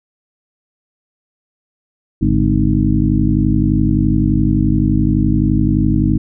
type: harmonic tone with a mistuned harmonic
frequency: 51.7 Hz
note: G#1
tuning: 7 cents flat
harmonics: 1 / 2 / 3 / 4 / 5 / 6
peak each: -18 / -18 / -18 / -18 / -18 / -18 dBFS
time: 2.21-6.18 s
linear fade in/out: 10 ms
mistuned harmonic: 3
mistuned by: -130 cents
effects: none